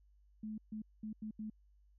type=tone bursts at uneven times; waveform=sine; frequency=215.6 Hz; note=A3; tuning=35 cents flat; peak=-40 dBFS; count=5; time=0.43-0.58 / 0.72-0.82 / 1.03-1.13 / 1.22-1.31 / 1.39-1.5 s; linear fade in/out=5 ms; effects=added 50 Hz sine -64 dBFS peak until 1.98 s